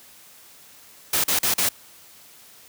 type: noise bursts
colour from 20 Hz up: white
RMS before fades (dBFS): -21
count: 4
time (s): 1.13-1.69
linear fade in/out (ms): 5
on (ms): 110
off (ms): 40
effects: white hiss -49 dBFS RMS until 2.68 s + high-pass 60 Hz 12 dB/octave